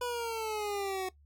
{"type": "exponential sweep", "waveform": "25% pulse", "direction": "down", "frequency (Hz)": [493.9, 370], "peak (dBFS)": -29, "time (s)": [0.01, 1.09], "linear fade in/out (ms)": 5, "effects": ["noise-tail reverb RT60 0.1 s tail -17 dB re dry", "added 72 Hz sine -58 dBFS peak until 1.25 s"]}